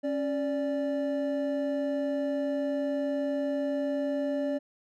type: tone pair together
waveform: triangle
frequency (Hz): 275.2 / 584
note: C#4 / D5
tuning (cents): -12 / -10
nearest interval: octave + minor second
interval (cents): 1302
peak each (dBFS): -28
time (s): 0.03-4.59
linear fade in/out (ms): 20
effects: none